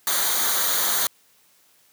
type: noise with comb filter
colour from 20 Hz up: white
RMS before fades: -22 dBFS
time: 0.07-1.07 s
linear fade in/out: 2 ms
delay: 0.38 ms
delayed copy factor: -0.7
effects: white hiss -59 dBFS RMS until 1.92 s + high-pass 100 Hz 12 dB/octave